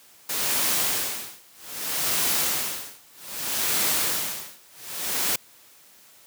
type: noise with tremolo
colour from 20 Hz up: white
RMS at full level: -23 dBFS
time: 0.29-5.36 s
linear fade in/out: 5 ms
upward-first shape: sine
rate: 0.63 Hz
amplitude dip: 100%
effects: white hiss -53 dBFS RMS until 6.26 s + high-pass 100 Hz 12 dB/octave